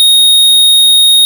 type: tone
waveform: square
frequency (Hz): 3729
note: A#7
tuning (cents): 0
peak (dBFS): -4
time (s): 0-1.25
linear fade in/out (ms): 0
effects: none